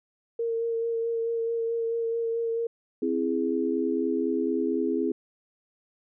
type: tone with vibrato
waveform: sine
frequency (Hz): 460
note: A#4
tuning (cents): -23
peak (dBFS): -25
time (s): 0.39-2.67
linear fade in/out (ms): 5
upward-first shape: sine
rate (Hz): 4.6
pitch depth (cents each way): 16
type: chord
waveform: sine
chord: C augmented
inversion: none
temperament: equal with one note detuned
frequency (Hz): 261.6 / 331.2 / 415.3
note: C4 / E4 / G#4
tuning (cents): 0 / +8 / 0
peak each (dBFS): -28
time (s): 3.02-5.12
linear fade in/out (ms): 5
effects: none